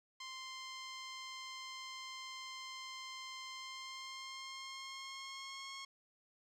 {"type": "tone with pitch glide", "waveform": "10% pulse", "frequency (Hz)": [1046.5, 1085.9], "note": ["C6", "C#6"], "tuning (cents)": [0, -36], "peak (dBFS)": -37, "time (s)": [0.2, 5.85], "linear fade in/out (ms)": 5, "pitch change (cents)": 64, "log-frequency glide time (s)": [3.51, 5.73], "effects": ["low-pass 7000 Hz 12 dB/octave", "12-bit"]}